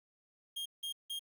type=tone bursts; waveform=45% pulse; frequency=3229 Hz; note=G#7; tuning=49 cents flat; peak=-37 dBFS; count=3; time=0.56-1.194 s; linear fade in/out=10 ms; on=98 ms; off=170 ms; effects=12-bit